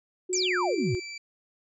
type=tone with vibrato; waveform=sine; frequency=364 Hz; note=F#4; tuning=28 cents flat; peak=-28 dBFS; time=0.29-1 s; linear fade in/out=10 ms; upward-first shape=sine; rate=2.2 Hz; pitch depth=25 cents each way
type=tone with pitch glide; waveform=25% pulse; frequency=2349 to 2330 Hz; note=D7 to D7; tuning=0 to -14 cents; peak=-33 dBFS; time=0.33-1.18 s; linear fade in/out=5 ms; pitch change=-14 cents; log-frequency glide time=0.47-0.93 s
type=exponential sweep; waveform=sine; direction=down; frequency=7910 to 98 Hz; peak=-25 dBFS; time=0.33-0.95 s; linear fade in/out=0 ms
effects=resampled to 24000 Hz